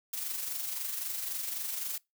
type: noise with amplitude modulation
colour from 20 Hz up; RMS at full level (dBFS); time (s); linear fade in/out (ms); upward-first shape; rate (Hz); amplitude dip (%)
blue; -34; 0.13-1.98; 5; sine; 23.8; 45
effects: noise-tail reverb RT60 0.2 s tail -24 dB re dry